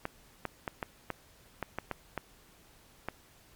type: clicks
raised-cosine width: 0.5 ms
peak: -18 dBFS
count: 10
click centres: 0.054 / 0.453 / 0.678 / 0.828 / 1.103 / 1.627 / 1.786 / 1.913 / 2.177 / 3.086 s
effects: pink hiss -60 dBFS RMS until 3.55 s + MP3 96 kbps